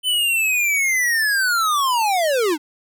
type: linear sweep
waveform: square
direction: down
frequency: 3048 to 282.3 Hz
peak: -17 dBFS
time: 0.03-2.58 s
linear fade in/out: 50 ms
effects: none